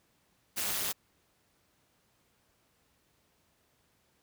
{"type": "noise with amplitude modulation", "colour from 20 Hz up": "white", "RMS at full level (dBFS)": -29, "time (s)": [0.56, 0.93], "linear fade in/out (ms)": 20, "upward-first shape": "sine", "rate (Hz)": 210, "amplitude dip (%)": 95, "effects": ["pink hiss -71 dBFS RMS until 4.22 s", "high-pass 60 Hz 12 dB/octave"]}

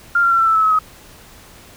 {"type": "tone with pitch steps", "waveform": "sine", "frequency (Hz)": [1396.9, 1377.7, 1358.7, 1340, 1321.5, 1303.4, 1285.4, 1267.7], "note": ["F6", "F6", "F6", "E6", "E6", "E6", "E6", "D#6"], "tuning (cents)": [0, -24, -48, 28, 4, -20, -44, 32], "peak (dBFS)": -11, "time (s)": [0.15, 0.79], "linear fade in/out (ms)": 5, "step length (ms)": 80, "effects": ["pink hiss -43 dBFS RMS until 1.76 s"]}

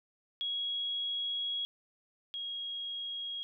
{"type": "tone pair in turn", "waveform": "sine", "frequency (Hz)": [3318, 3286], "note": ["G#7", "G#7"], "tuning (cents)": [-2, -19], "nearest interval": "unison", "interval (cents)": 17, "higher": "first", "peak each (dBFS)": [-32, -36], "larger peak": "first", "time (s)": [[0.41, 1.65], [2.34, 3.43]], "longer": "first", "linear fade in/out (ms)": 0, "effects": []}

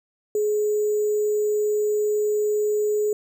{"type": "tone with sample-and-hold", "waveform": "sine", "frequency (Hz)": 421.1, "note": "G#4", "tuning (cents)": 24, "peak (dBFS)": -19, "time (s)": [0.35, 3.13], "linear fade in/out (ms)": 2, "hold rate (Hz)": 7350, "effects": []}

